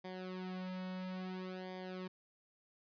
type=tone with flanger; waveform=sawtooth; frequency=185 Hz; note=F#3; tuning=in tune; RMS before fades=-44 dBFS; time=0.04-2.08 s; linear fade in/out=10 ms; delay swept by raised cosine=0.73 to 2.93 ms; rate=0.59 Hz; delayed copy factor=-0.9; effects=resampled to 11025 Hz